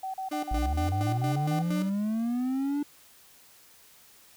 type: tone bursts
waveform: sine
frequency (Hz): 762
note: G5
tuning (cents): -49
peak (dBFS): -31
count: 11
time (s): 0.03-1.62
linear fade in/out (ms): 5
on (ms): 110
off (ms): 38
type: tone with tremolo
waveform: 35% pulse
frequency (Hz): 298.8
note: D4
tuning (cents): +30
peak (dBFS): -29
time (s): 0.31-1.9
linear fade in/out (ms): 10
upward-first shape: square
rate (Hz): 4.3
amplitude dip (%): 70
type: linear sweep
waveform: triangle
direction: up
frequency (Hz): 50.3 to 294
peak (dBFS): -24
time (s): 0.51-2.83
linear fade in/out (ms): 5
effects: white hiss -56 dBFS RMS until 4.36 s